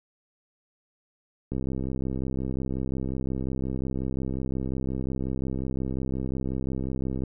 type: click train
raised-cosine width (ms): 3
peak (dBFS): -18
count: 376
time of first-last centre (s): 1.52-7.236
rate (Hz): 65.6
effects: none